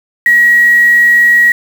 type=tone with quantisation; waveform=sine; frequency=1907 Hz; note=A#6; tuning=39 cents sharp; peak=-4 dBFS; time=0.26-1.52 s; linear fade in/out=2 ms; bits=4; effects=none